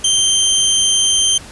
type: tone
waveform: 20% pulse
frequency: 3136 Hz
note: G7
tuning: in tune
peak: -6 dBFS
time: 0.04-1.38 s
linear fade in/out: 5 ms
effects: pink hiss -36 dBFS RMS until 1.51 s + resampled to 24000 Hz